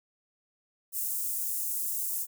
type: high-pass noise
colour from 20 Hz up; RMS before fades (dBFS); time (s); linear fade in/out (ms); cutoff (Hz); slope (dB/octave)
white; -32; 0.92-2.27; 50; 7700; 24
effects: none